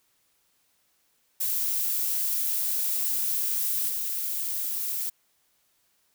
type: noise with level steps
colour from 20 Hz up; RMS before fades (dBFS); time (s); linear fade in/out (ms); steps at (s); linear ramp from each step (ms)
violet; -27 / -30; 1.4-5.1; 10; 3.88; 20
effects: white hiss -69 dBFS RMS until 6.14 s